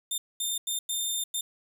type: tone bursts at uneven times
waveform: 15% pulse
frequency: 3612 Hz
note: A7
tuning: 45 cents sharp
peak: -21 dBFS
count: 5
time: 0.11-0.18 / 0.4-0.58 / 0.67-0.79 / 0.89-1.24 / 1.34-1.41 s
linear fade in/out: 5 ms
effects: none